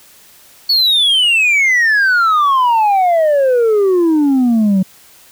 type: exponential sweep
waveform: sine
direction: down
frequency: 4479 to 184 Hz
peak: -6 dBFS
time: 0.69-4.83 s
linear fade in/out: 10 ms
effects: tanh soft clip ceiling -8 dBFS + white hiss -44 dBFS RMS until 5.31 s